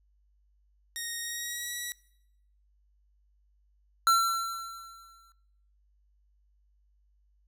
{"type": "tone with pitch glide", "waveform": "10% pulse", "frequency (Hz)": [1864.7, 1933.8], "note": ["A#6", "B6"], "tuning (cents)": [0, -37], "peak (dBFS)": -25, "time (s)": [0.96, 1.92], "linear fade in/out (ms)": 0, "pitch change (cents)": 63, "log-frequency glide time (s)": [1.21, 1.73]}
{"type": "tone with exponential decay", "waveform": "square", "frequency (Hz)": 1352, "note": "E6", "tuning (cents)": 43, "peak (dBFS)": -19, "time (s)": [4.07, 5.32], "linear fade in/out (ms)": 1, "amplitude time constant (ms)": 270}
{"effects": ["noise-tail reverb RT60 0.8 s tail -22 dB re dry", "added 50 Hz sine -64 dBFS peak until 7.47 s"]}